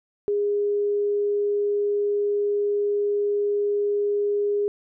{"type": "tone", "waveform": "sine", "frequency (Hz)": 410, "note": "G#4", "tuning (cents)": -22, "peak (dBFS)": -20, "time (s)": [0.28, 4.68], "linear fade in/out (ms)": 0, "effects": []}